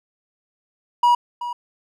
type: tone with echo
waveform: triangle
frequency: 964 Hz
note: B5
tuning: 42 cents flat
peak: -10 dBFS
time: 1.03-1.15 s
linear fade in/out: 5 ms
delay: 380 ms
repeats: 1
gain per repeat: -13 dB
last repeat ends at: 1.53 s
effects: none